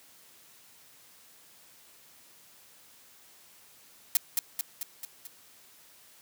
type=noise with echo; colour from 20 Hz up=blue; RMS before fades=-22 dBFS; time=4.15-4.17 s; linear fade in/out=2 ms; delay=220 ms; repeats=5; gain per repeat=-4 dB; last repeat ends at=5.27 s; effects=white hiss -57 dBFS RMS until 6.21 s + high-pass 80 Hz 12 dB/octave